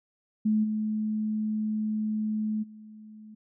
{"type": "tone with level steps", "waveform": "sine", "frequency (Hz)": 215.1, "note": "A3", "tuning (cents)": -39, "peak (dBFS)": [-21, -26, -44], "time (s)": [0.45, 3.35], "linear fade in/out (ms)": 10, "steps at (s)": [0.63, 2.62], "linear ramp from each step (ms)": 20, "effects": []}